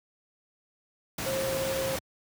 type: tone in noise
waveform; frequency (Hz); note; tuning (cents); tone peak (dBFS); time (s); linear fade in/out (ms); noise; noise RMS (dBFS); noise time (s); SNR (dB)
sine; 534; C5; +35; -29; 1.26-1.96; 5; pink; -33; 1.18-1.99; +1
effects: high-pass 80 Hz 12 dB/octave